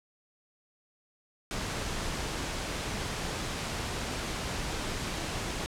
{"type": "noise", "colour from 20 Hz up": "pink", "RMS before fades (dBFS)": -34, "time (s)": [1.51, 5.66], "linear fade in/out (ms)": 0, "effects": ["low-pass 8000 Hz 12 dB/octave"]}